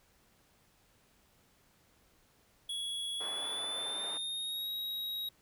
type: tone with pitch glide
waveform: square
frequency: 3356 to 3811 Hz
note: G#7 to A#7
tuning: +17 to +38 cents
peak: -36 dBFS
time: 2.69-5.29 s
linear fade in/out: 5 ms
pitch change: +221 cents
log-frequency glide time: 3.16-4.7 s
type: band-pass noise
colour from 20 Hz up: pink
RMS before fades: -47 dBFS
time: 3.2-4.18 s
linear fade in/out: 10 ms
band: 500 to 1600 Hz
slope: 12 dB/octave
effects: pink hiss -68 dBFS RMS until 5.41 s